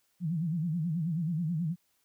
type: tone with vibrato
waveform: sine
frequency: 164.81 Hz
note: E3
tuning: in tune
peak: -28 dBFS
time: 0.2-1.76 s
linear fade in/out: 50 ms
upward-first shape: sine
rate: 9.3 Hz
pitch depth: 150 cents each way
effects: white hiss -73 dBFS RMS until 2.04 s